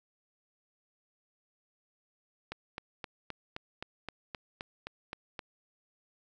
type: click train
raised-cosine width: 0.3 ms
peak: -22 dBFS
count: 12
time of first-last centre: 2.52-5.392 s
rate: 3.83 Hz
effects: none